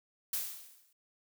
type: noise with exponential decay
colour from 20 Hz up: blue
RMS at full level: -32 dBFS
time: 0.33-0.93 s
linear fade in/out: 5 ms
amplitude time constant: 130 ms
effects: none